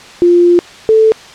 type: tone pair in turn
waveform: sine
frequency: 349.2 / 440 Hz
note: F4 / A4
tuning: 0 / 0 cents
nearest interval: major third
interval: 400 cents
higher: second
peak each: -4 dBFS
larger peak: neither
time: 0.22-0.59 / 0.89-1.12 s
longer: first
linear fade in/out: 0 ms
effects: white hiss -34 dBFS RMS until 1.34 s + low-pass 5000 Hz 12 dB/octave